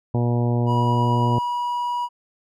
harmonic tone, 120 Hz, B2, 49 cents flat, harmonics 1 / 2 / 3 / 4 / 5 / 6 / 7 / 8, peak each -19 / -25 / -29 / -31 / -33 / -35 / -36 / -37 dBFS, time 0.14-1.39 s, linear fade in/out 5 ms
triangle tone, 969 Hz, B5, 33 cents flat, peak -20 dBFS, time 0.66-2.09 s, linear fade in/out 50 ms
effects none

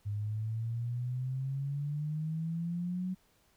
sine exponential sweep, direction up, 101.6 to 186.9 Hz, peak -32 dBFS, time 0.05-3.15 s, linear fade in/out 20 ms, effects pink hiss -69 dBFS RMS until 3.56 s

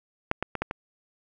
clicks, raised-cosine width 0.5 ms, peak -8 / -12 / -15 / -11 / -15 dBFS, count 5, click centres 0.314 / 0.426 / 0.553 / 0.62 / 0.711 s, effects none

